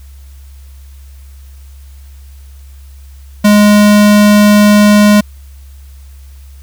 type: tone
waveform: square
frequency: 207.7 Hz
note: G#3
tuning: in tune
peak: -4 dBFS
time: 3.44-5.21 s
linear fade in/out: 10 ms
effects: added 68 Hz sine -31 dBFS peak until 6.62 s + white hiss -48 dBFS RMS until 6.62 s